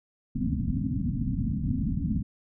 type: low-pass noise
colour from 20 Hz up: white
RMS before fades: -28 dBFS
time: 0.35-2.23 s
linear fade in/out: 10 ms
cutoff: 270 Hz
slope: 96 dB/octave
effects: none

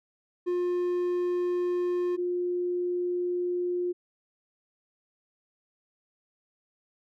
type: tone pair in turn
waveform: triangle / sine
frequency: 355.4 / 355.4 Hz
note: F4 / F4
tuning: +30 / +30 cents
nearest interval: unison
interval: 0 cents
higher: neither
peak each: -23 / -26 dBFS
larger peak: first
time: 0.46-2.17 / 2.17-3.93 s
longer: second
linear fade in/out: 20 ms
effects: none

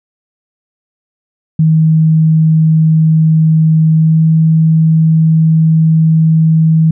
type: tone with pitch glide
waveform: sine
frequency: 158.8 to 160.18 Hz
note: D#3 to E3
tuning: +36 to -49 cents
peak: -5 dBFS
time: 1.59-6.91 s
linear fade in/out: 5 ms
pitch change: +15 cents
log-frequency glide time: 3.94-4.22 s
effects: none

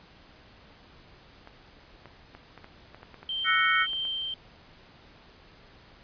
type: clicks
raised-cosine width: 0.5 ms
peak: -30 dBFS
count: 12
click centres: 1.474 / 2.057 / 2.35 / 2.577 / 2.644 / 2.946 / 3.031 / 3.143 / 3.23 / 3.821 / 3.933 / 4.052 s
type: tone with tremolo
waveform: sine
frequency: 3136 Hz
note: G7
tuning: in tune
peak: -28 dBFS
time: 3.29-4.34 s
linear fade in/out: 2 ms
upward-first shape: triangle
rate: 1.7 Hz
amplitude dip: 30%
type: chord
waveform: sine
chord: F# dominant seventh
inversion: third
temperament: equal with one note detuned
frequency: 1318.5 / 1480 / 1871.1 / 2217 Hz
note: E6 / F#6 / A#6 / C#7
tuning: 0 / 0 / +6 / 0 cents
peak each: -27 dBFS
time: 3.44-3.87 s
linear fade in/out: 50 ms
effects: pink hiss -54 dBFS RMS until 6.03 s + resampled to 11025 Hz

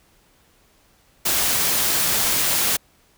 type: noise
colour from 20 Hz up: white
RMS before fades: -20 dBFS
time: 1.25-2.77 s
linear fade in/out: 10 ms
effects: pink hiss -58 dBFS RMS until 3.17 s

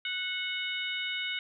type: harmonic tone with a mistuned harmonic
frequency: 740 Hz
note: F#5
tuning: in tune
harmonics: 2 / 3 / 4 / 5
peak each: -39 / -35 / -36 / -38 dBFS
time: 0.05-1.39 s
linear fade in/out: 2 ms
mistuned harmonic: 3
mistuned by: -22 cents
effects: none

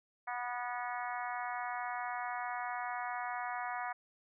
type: harmonic tone with a mistuned harmonic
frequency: 244.6 Hz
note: B3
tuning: 16 cents flat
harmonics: 3 / 4 / 5 / 6 / 7 / 8 / 9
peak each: -40 / -42 / -44 / -46 / -47 / -48 / -49 dBFS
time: 0.27-3.93 s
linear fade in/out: 10 ms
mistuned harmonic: 8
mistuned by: -28 cents
effects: none

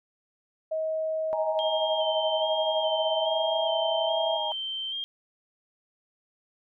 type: tone with pitch glide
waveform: sine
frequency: 634 to 653.7 Hz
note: D#5 to E5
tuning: +32 to -15 cents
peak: -26 dBFS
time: 0.71-4.37 s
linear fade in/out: 10 ms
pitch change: +53 cents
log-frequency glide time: 2.84-3.72 s
type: chord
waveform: sine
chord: D# suspended fourth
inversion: none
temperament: just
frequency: 622.3 / 829.7 / 933.4 Hz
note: D#5 / G#5 / A#5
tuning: 0 / -2 / +2 cents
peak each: -33 dBFS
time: 1.33-4.52 s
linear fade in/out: 0 ms
type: tone with vibrato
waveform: sine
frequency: 3165 Hz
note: G7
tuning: 16 cents sharp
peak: -30 dBFS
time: 1.59-5.04 s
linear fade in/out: 0 ms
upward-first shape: square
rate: 1.2 Hz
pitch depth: 25 cents each way
effects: none

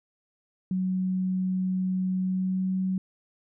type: tone with pitch glide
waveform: sine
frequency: 185.9 to 187.63 Hz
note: F#3 to F#3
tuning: +8 to +24 cents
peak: -24 dBFS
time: 0.71-2.98 s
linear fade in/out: 2 ms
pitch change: +16 cents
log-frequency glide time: 2.2-2.73 s
effects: none

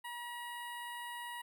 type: tone with notch filter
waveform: 15% pulse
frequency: 959 Hz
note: A#5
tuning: 49 cents sharp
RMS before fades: -44 dBFS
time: 0.04-1.42 s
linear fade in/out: 10 ms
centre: 5400 Hz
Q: 0.52
effects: none

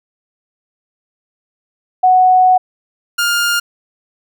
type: tone pair in turn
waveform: sine / sawtooth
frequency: 740 / 1409.5 Hz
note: F#5 / F6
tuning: 0 / +16 cents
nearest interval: major seventh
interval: 1116 cents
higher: second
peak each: -6 / -9 dBFS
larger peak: first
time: 2.03-2.58 / 3.18-3.6 s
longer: first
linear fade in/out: 10 ms
effects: none

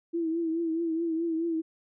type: tone with vibrato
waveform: sine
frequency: 329.6 Hz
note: E4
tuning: in tune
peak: -26 dBFS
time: 0.13-1.62 s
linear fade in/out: 20 ms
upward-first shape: triangle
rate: 4.7 Hz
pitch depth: 65 cents each way
effects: none

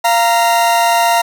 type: tone pair together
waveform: 40% pulse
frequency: 690 / 932 Hz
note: F5 / A#5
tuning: -21 / -1 cents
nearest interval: perfect fourth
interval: 520 cents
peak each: -12 dBFS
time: 0.04-1.22 s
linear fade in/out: 10 ms
effects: none

